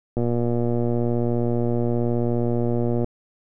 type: click train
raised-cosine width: 2 ms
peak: -11 dBFS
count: 343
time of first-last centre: 0.17-3.044 s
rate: 119 Hz
effects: none